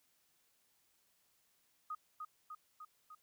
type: tone with echo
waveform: sine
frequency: 1244.5 Hz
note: D#6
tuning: in tune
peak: -39 dBFS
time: 1.9-1.95 s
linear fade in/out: 5 ms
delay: 300 ms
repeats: 4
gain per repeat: -3 dB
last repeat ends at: 3.15 s
effects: white hiss -75 dBFS RMS until 3.22 s